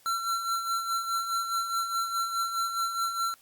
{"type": "tone with tremolo", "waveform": "square", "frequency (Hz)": 1354, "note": "E6", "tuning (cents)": 46, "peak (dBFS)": -26, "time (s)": [0.06, 3.34], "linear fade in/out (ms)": 0, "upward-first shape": "sine", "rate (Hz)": 4.8, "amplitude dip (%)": 55, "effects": ["white hiss -60 dBFS RMS until 3.41 s", "Opus 48 kbps"]}